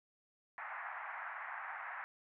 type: band-pass noise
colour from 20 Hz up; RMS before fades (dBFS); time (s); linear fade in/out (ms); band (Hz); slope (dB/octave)
white; -45; 0.58-2.04; 0; 720 to 2000; 48
effects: none